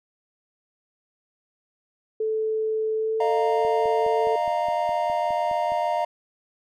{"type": "tone with pitch glide", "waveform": "sine", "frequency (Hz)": [437.6, 445.2], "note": ["A4", "A4"], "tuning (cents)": [-9, 20], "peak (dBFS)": -22, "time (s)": [2.2, 4.36], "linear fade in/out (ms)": 5, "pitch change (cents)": 29, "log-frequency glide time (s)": [2.96, 3.28]}
{"type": "chord", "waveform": "triangle", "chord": "Eb suspended second", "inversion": "none", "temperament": "equal with one note detuned", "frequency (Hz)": [611.9, 698.5, 932.3], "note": ["Eb5", "F5", "Bb5"], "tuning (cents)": [-29, 0, 0], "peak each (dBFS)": [-25, -23, -25], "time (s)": [3.2, 6.05], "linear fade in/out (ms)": 5}
{"type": "click train", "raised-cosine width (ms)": 3, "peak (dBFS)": -31, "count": 11, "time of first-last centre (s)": [3.65, 5.72], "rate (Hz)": 4.83}
{"effects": []}